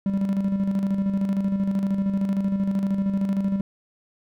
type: tone with tremolo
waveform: triangle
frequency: 196 Hz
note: G3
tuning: in tune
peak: -17 dBFS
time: 0.06-3.61 s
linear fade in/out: 2 ms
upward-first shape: square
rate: 13 Hz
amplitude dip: 45%
effects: none